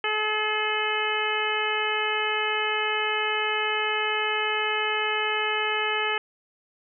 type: harmonic tone with a mistuned harmonic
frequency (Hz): 428.7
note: A4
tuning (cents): -45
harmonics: 1 / 2 / 3 / 4 / 5 / 6 / 7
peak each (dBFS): -31 / -31 / -31 / -31 / -31 / -31 / -31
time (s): 0.04-6.18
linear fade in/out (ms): 2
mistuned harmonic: 5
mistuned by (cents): -16
effects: none